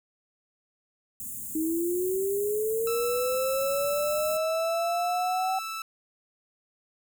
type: band-stop noise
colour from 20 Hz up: white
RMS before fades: -37 dBFS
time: 1.2-4.37 s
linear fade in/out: 0 ms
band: 280 to 6800 Hz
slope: 96 dB/octave
type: linear sweep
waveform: sine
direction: up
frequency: 311.1 to 765 Hz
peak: -25 dBFS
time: 1.55-5.59 s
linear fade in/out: 5 ms
type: tone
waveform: sawtooth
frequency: 1318.5 Hz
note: E6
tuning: in tune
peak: -29 dBFS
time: 2.87-5.82 s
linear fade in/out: 2 ms
effects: none